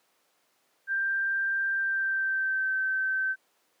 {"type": "tone with pitch glide", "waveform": "sine", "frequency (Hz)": [1581, 1544], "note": ["G6", "G6"], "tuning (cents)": [14, -27], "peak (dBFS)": -25, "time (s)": [0.87, 3.36], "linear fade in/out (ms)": 50, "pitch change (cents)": -41, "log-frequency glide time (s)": [1.71, 2.73], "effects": ["pink hiss -69 dBFS RMS until 3.8 s", "high-pass 400 Hz 12 dB/octave"]}